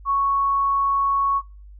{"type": "tone", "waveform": "sine", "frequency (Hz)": 1108.7, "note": "C#6", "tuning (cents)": 0, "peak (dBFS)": -17, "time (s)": [0.05, 1.42], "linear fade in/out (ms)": 50, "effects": ["noise-tail reverb RT60 0.4 s tail -26 dB re dry", "added 50 Hz sine -40 dBFS peak until 1.79 s"]}